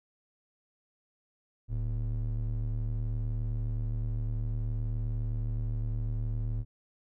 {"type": "ring-modulated tone", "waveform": "triangle", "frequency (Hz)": 75.5, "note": "D2", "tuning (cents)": 48, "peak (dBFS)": -24, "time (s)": [1.68, 6.65], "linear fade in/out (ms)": 50, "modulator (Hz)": 35.8, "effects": []}